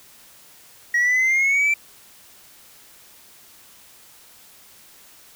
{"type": "exponential sweep", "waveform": "sine", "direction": "up", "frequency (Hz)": [1900, 2349], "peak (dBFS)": -13, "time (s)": [0.94, 1.74], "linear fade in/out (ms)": 5, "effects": ["tanh soft clip ceiling -15 dBFS", "white hiss -49 dBFS RMS until 5.35 s"]}